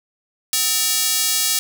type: tone with high-pass filter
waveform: square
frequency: 256.6 Hz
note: C4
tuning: 34 cents flat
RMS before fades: -19 dBFS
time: 0.53-1.59 s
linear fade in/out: 2 ms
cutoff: 5100 Hz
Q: 0.76
effects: none